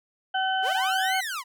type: harmonic tone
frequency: 760 Hz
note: F#5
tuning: 46 cents sharp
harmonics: 1 / 2 / 4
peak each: -25 / -28 / -31 dBFS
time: 0.34-1.21 s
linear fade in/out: 10 ms
type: linear two-way sweep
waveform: sawtooth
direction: up then down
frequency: 360 to 2217 to 922 Hz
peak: -26 dBFS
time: 0.62-1.44 s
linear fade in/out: 50 ms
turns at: 1.17 s
effects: none